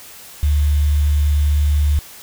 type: tone with quantisation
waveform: sine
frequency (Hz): 73.42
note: D2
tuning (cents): 0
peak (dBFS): -12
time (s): 0.43-1.99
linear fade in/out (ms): 0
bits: 6
effects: white hiss -39 dBFS RMS until 2.22 s